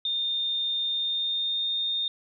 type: tone with pitch glide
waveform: sine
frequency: 3633 to 3656 Hz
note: A#7 to A#7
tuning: -45 to -34 cents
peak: -25 dBFS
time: 0.05-2.08 s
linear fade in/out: 2 ms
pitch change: +11 cents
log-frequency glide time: 0.85-1.68 s
effects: none